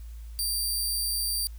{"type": "tone", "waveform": "15% pulse", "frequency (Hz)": 4693, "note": "D8", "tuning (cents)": -2, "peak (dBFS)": -20, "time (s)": [0.39, 1.47], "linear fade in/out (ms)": 0, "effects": ["added 56 Hz sine -38 dBFS peak until 1.58 s", "white hiss -60 dBFS RMS until 1.58 s"]}